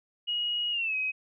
sine tone with pitch glide, 2893 to 2533 Hz, F#7 to D#7, -40 to +30 cents, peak -27 dBFS, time 0.27-1.12 s, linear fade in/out 20 ms, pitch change -230 cents, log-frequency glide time 0.71-0.95 s, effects none

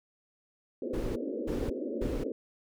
pink band-pass noise, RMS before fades -35 dBFS, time 0.82-2.32 s, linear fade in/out 2 ms, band 230 to 570 Hz, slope 96 dB/octave
brown noise bursts, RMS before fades -35 dBFS, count 3, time 0.93-2.24 s, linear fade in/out 10 ms, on 230 ms, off 310 ms
effects none

